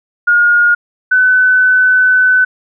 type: tone pair in turn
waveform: sine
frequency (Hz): 1429 / 1506.9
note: F6 / F#6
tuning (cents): +39 / +31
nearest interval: minor second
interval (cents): 92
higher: second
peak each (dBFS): -6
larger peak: neither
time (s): 0.27-0.75 / 1.11-2.45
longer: second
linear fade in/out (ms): 10
effects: none